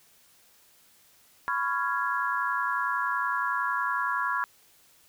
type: chord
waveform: sine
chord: C# dominant seventh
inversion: third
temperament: just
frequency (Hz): 997.9 / 1108.7 / 1385.9 / 1663.1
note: B5 / C#6 / E#6 / G#6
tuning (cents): +18 / 0 / -14 / +2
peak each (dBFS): -31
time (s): 1.48-4.44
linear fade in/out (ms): 0
effects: white hiss -60 dBFS RMS until 5.08 s